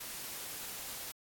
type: noise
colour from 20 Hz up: white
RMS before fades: -43 dBFS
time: 0-1.12 s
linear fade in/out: 10 ms
effects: AAC 64 kbps